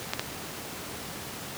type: clicks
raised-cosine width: 0.2 ms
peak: -23 / -22 / -9 / -10 dBFS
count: 4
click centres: 0.03 / 0.092 / 0.135 / 0.195 s
effects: pink hiss -38 dBFS RMS until 1.57 s + high-pass 100 Hz 12 dB/octave